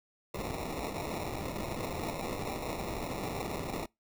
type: noise with sample-and-hold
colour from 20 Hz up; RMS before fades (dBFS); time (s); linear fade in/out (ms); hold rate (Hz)
blue; -37; 0.34-3.86; 5; 1575
effects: noise-tail reverb RT60 0.2 s tail -25 dB re dry